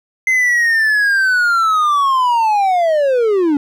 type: linear sweep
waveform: triangle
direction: down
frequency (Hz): 2073 to 277.4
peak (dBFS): -9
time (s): 0.27-3.57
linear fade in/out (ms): 2
effects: none